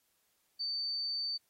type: tone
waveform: sine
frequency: 4570 Hz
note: D8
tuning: 48 cents flat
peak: -33 dBFS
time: 0.59-1.38 s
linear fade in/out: 20 ms
effects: white hiss -75 dBFS RMS until 1.49 s + AAC 48 kbps